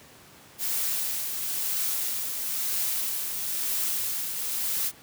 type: noise with tremolo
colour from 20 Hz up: blue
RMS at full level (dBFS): -27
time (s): 0.58-4.92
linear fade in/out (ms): 50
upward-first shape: triangle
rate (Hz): 1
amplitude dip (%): 45
effects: pink hiss -51 dBFS RMS until 5.02 s + high-pass 100 Hz 12 dB/octave